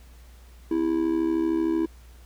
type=tone with amplitude modulation; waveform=triangle; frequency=328.3 Hz; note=E4; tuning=7 cents flat; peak=-16 dBFS; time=0.71-1.86 s; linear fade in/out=5 ms; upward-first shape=sine; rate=73.2 Hz; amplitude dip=75%; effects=added 60 Hz sine -46 dBFS peak until 2.25 s + pink hiss -57 dBFS RMS until 2.25 s